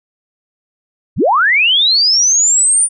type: linear sweep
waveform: sine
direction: up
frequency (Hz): 45.7 to 9397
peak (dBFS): -8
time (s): 1.16-2.89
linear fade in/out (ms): 50
effects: none